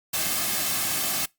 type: noise with comb filter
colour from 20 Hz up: white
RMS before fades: -26 dBFS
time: 0.13-1.26 s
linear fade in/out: 10 ms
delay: 2.1 ms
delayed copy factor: -0.6
effects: noise-tail reverb RT60 0.2 s tail -24 dB re dry + Opus 48 kbps